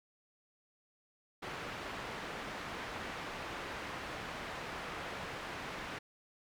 white low-pass noise, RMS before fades -43 dBFS, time 1.42-5.99 s, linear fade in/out 10 ms, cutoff 1900 Hz, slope 12 dB/octave, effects none

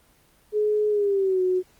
sine tone with pitch glide, 422.6 to 367.9 Hz, G#4 to F#4, +30 to -10 cents, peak -19 dBFS, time 0.52-1.63 s, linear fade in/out 50 ms, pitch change -240 cents, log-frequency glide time 0.89-1.42 s, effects pink hiss -59 dBFS RMS until 1.79 s + Opus 24 kbps

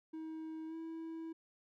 triangle tone with pitch glide, 318.1 to 325.7 Hz, D#4 to E4, +38 to -21 cents, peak -40 dBFS, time 0.13-1.33 s, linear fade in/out 10 ms, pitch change +41 cents, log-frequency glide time 0.67-0.75 s, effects none

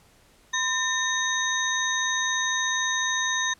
sine tone cluster, 1017 / 1806 / 3737 / 6220 Hz, C6 / A6 / A#7 / G8, -50 / +45 / +4 / -14 cents, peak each -31 / -26 / -29 / -30 dBFS, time 0.53-3.54 s, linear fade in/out 10 ms, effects pink hiss -58 dBFS RMS until 3.59 s + low-pass 12000 Hz 12 dB/octave

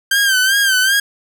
sawtooth tone with vibrato, 1568 Hz, G6, in tune, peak -8 dBFS, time 0.11-1 s, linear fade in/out 5 ms, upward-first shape sine, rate 2.6 Hz, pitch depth 77 cents each way, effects none

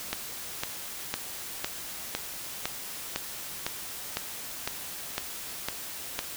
click train, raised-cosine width 0.2 ms, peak -11 dBFS, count 13, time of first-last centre 0.13-6.191 s, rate 1.98 Hz, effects white hiss -39 dBFS RMS until 6.36 s

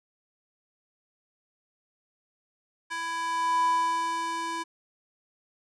square tone with high-pass filter sweep, 331.9 Hz, E4, 12 cents sharp, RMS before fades -28 dBFS, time 2.9-4.64 s, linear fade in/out 20 ms, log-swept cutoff 1300 to 690 Hz, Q 6.5, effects resampled to 22050 Hz

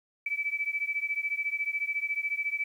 sine beating tone pair, 2300 / 2314 Hz, D7 / D7, -37 / -26 cents, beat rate 14 Hz, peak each -31 / -32 dBFS, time 0.26-2.64 s, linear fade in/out 5 ms, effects 10-bit

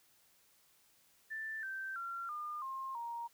sine tone with pitch steps, 1769 / 1557.9 / 1372 / 1208.3 / 1064.1 / 937.1 Hz, A6 / G6 / F6 / D6 / C6 / A#5, +9 / -11 / -31 / +49 / +29 / +9 cents, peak -39 dBFS, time 1.3-3.28 s, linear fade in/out 20 ms, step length 330 ms, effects white hiss -69 dBFS RMS until 3.33 s

